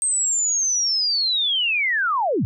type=linear sweep; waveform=sine; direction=down; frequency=8420 to 82.7 Hz; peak=-18 dBFS; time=0.02-2.45 s; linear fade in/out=0 ms; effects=none